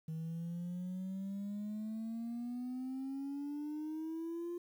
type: exponential sweep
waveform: sine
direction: up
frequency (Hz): 158.4 to 350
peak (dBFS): -36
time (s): 0.08-4.58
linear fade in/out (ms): 5
effects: tanh soft clip ceiling -37 dBFS + 11-bit